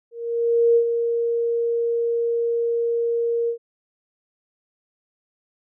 sine tone with ADSR envelope, 467.2 Hz, A#4, 4 cents sharp, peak -12 dBFS, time 0.11-3.58 s, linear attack 650 ms, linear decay 81 ms, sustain -7 dB, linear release 93 ms, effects none

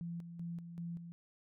sine tone with tremolo, 170.1 Hz, F3, 45 cents flat, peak -39 dBFS, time 0.01-1.12 s, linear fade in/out 0 ms, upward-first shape square, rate 2.6 Hz, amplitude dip 55%, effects none

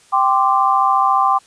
sine chord, G suspended fourth, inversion none, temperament equal with one note detuned, 784 / 1040.5 / 1174.7 Hz, G5 / C6 / D6, 0 / -10 / 0 cents, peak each -16 dBFS, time 0.12-1.39 s, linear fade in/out 20 ms, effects white hiss -50 dBFS RMS until 1.46 s + resampled to 22050 Hz

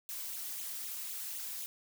blue noise with flanger, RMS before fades -41 dBFS, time 0.09-1.66 s, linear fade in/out 0 ms, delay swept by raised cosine 0.28 to 4.08 ms, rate 3.9 Hz, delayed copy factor +0.9, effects none

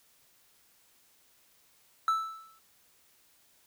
triangle tone with exponential decay, 1317 Hz, E6, 2 cents flat, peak -20 dBFS, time 2.08-2.59 s, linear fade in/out 1 ms, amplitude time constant 110 ms, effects white hiss -65 dBFS RMS until 3.66 s

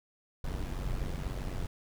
brown noise with amplitude modulation, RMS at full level -32 dBFS, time 0.44-1.67 s, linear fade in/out 5 ms, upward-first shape sine, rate 92.2 Hz, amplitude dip 65%, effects none

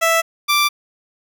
15% pulse tone pair in turn, 659.3 / 1174.7 Hz, E5 / D6, 0 / 0 cents, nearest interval minor seventh, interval 1000 cents, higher second, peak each -7 dBFS, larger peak neither, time 0.01-0.22 / 0.48-0.69 s, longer neither, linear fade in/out 20 ms, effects none

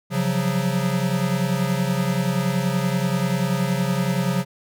square tone cluster, 136.6 / 176 / 186.5 Hz, C#3 / F3 / F#3, -25 / +14 / +14 cents, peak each -25 dBFS, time 0.1-4.45 s, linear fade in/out 50 ms, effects none

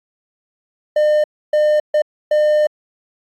triangle tone bursts at uneven times, 604 Hz, D5, 48 cents sharp, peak -9 dBFS, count 4, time 0.96-1.24 / 1.53-1.8 / 1.94-2.02 / 2.31-2.67 s, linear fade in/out 5 ms, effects AAC 64 kbps

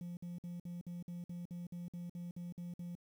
sine tone bursts, 174.61 Hz, F3, in tune, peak -39 dBFS, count 14, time 0.01-2.952 s, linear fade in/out 2 ms, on 160 ms, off 54 ms, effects tanh soft clip ceiling -41 dBFS + 11-bit

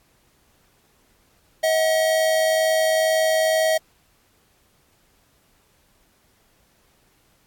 square tone pair together, 637.9 / 740 Hz, D#5 / F#5, +43 / 0 cents, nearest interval minor third, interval 257 cents, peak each -18 / -28 dBFS, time 1.63-3.78 s, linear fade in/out 10 ms, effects pink hiss -61 dBFS RMS until 7.46 s + AAC 64 kbps

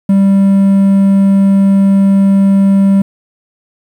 triangle tone, 196 Hz, G3, in tune, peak -3 dBFS, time 0.09-3.02 s, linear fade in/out 5 ms, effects 7-bit

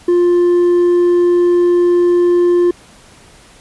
sine tone with hard clipping, 351.2 Hz, F4, 10 cents sharp, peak -9 dBFS, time 0.08-2.71 s, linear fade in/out 5 ms, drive 2 dB, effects pink hiss -43 dBFS RMS until 3.6 s + resampled to 24000 Hz

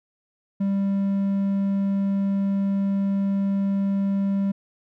triangle tone, 197.1 Hz, G3, 10 cents sharp, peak -18 dBFS, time 0.6-4.52 s, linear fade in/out 10 ms, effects none

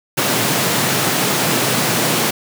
pink high-pass noise, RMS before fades -17 dBFS, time 0.17-2.31 s, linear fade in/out 10 ms, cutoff 110 Hz, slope 96 dB/octave, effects none

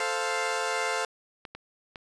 15% pulse chord, F major, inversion first, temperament equal, 440 / 523.3 / 698.5 Hz, A4 / C5 / F5, 0 / 0 / 0 cents, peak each -25 dBFS, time 0-1.05 s, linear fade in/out 2 ms
clicks, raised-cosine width 0.3 ms, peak -24 dBFS, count 3, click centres 1.452 / 1.55 / 1.958 s
effects resampled to 22050 Hz

